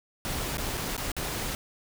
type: noise with dropouts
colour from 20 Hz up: pink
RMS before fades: -32 dBFS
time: 0.25-1.55 s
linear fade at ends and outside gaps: 0 ms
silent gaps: 0.571-0.582 / 0.772-0.776 / 0.966-0.978 / 1.117-1.166 s
effects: none